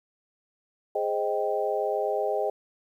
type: chord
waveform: sine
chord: Ab major seventh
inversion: none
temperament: equal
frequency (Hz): 415.3 / 523.3 / 622.3 / 784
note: Ab4 / C5 / Eb5 / G5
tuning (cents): 0 / 0 / 0 / 0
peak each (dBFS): -29 / -31 / -29 / -31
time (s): 0.95-2.5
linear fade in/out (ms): 5
effects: 10-bit